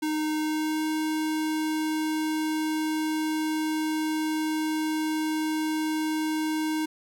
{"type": "tone with pitch glide", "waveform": "square", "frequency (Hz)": [308.7, 311.9], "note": ["D#4", "D#4"], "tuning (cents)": [-14, 4], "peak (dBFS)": -26, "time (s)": [0.02, 6.86], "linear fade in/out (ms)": 10, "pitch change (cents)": 18, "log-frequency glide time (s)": [0.39, 0.85], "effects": ["10-bit"]}